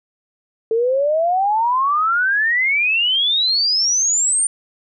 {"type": "exponential sweep", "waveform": "sine", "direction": "up", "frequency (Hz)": [440, 9080], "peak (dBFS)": -14, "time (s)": [0.71, 4.47], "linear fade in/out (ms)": 2, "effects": []}